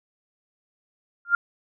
sine tone with exponential growth, 1396.9 Hz, F6, in tune, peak -11 dBFS, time 1.25-1.35 s, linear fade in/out 2 ms, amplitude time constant 21 ms, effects none

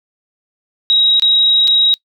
sine tone with dropouts, 3818 Hz, A#7, 41 cents sharp, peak -8 dBFS, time 0.9-1.94 s, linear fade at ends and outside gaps 0 ms, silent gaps 1.197-1.222 / 1.674-1.679 s, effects noise-tail reverb RT60 0.1 s tail -23 dB re dry

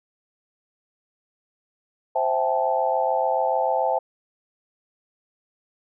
sine chord, A minor seventh, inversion first, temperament equal with one note detuned, 523.3 / 659.3 / 784 / 870.9 Hz, C5 / E5 / G5 / A5, 0 / 0 / 0 / -18 cents, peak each -25 dBFS, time 2.15-3.99 s, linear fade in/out 10 ms, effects none

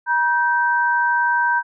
sine tone pair together, 955.6 / 1557 Hz, A#5 / G6, +43 / -12 cents, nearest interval minor sixth, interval 845 cents, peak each -18 dBFS, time 0.06-1.63 s, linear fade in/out 50 ms, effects none

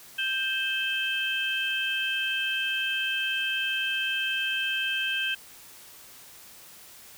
sine tone cluster, 1574 / 2612 / 3135 Hz, G6 / E7 / G7, +7 / -17 / -1 cents, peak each -30 dBFS, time 0.18-5.35 s, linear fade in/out 10 ms, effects white hiss -49 dBFS RMS until 7.17 s

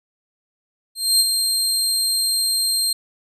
25% pulse tone with ADSR envelope, 4186 Hz, C8, in tune, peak -7 dBFS, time 0.95-2.93 s, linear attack 250 ms, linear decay 36 ms, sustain -6 dB, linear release 5 ms, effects none

